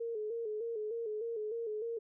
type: tone with vibrato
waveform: sine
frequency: 444.5 Hz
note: A4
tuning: 18 cents sharp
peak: -35 dBFS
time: 0-1.99 s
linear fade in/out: 10 ms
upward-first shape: square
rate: 3.3 Hz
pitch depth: 72 cents each way
effects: none